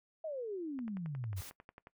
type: exponential sweep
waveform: sine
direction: down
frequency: 659.3 to 88.5 Hz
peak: -37 dBFS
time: 0.24-1.41 s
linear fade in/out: 5 ms
type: click train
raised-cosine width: 0.5 ms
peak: -36 dBFS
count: 13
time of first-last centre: 0.79-1.871 s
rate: 11.1 Hz
type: noise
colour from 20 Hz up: white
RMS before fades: -49 dBFS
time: 1.36-1.51 s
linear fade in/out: 20 ms
effects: noise-tail reverb RT60 0.1 s tail -20 dB re dry